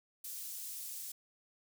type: high-pass noise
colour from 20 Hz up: pink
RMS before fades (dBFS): -44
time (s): 0.24-1.12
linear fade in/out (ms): 5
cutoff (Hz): 8500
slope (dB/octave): 12
effects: none